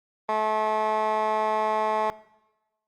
15% pulse tone with band-pass filter, 216.1 Hz, A3, 31 cents flat, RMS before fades -25 dBFS, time 0.29-2.1 s, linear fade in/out 0 ms, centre 1000 Hz, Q 2.3, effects noise-tail reverb RT60 1.0 s tail -19 dB re dry + Opus 32 kbps

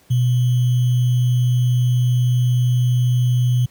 sine tone with sample-and-hold, 123.7 Hz, B2, 3 cents sharp, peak -13 dBFS, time 0.1-3.66 s, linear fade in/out 10 ms, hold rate 3150 Hz, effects pink hiss -54 dBFS RMS until 3.7 s + high-pass 60 Hz 12 dB/octave

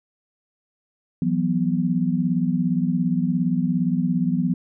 sine chord, E suspended second, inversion none, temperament equal with one note detuned, 167.69 / 185 / 246.9 Hz, E3 / F#3 / B3, +30 / 0 / 0 cents, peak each -23 dBFS, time 1.22-4.54 s, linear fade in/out 2 ms, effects none

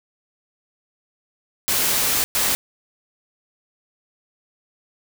white noise bursts at uneven times, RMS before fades -20 dBFS, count 2, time 1.68-2.24 / 2.35-2.55 s, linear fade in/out 0 ms, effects none

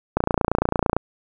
click train, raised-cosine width 1 ms, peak -4 dBFS, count 24, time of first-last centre 0.17-0.966 s, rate 28.9 Hz, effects none

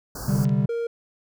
pink band-stop noise, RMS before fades -34 dBFS, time 0.15-0.45 s, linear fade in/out 5 ms, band 1600 to 4500 Hz, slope 96 dB/octave
triangle chord, C suspended second, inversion none, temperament equal, 130.81 / 146.83 / 196 Hz, C3 / D3 / G3, 0 / 0 / 0 cents, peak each -21 dBFS, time 0.28-0.66 s, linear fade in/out 5 ms
clicks, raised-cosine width 0.2 ms, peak -25 dBFS, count 2, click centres 0.453 / 0.493 s
triangle tone, 466.2 Hz, A#4, in tune, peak -22 dBFS, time 0.69-0.87 s, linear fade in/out 5 ms
effects none

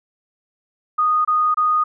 sine tone bursts, 1237 Hz, D#6, 10 cents flat, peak -14 dBFS, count 3, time 0.98-1.84 s, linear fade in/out 10 ms, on 270 ms, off 25 ms, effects none

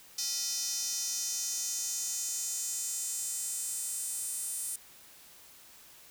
square tone with high-pass filter sweep, 278 Hz, C#4, 5 cents sharp, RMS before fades -35 dBFS, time 0.18-4.76 s, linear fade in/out 5 ms, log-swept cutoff 5400 to 9000 Hz, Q 3.7, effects white hiss -55 dBFS RMS until 6.1 s

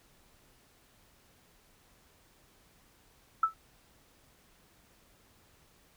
sine tone with exponential decay, 1314 Hz, E6, 6 cents flat, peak -19 dBFS, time 3.43-3.54 s, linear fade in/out 5 ms, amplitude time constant 23 ms, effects pink hiss -64 dBFS RMS until 5.96 s

